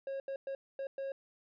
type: tone bursts at uneven times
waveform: triangle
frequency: 544 Hz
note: C#5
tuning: 33 cents flat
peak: -34 dBFS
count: 5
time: 0.07-0.2 / 0.28-0.36 / 0.47-0.55 / 0.79-0.87 / 0.98-1.12 s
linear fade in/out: 2 ms
effects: resampled to 11025 Hz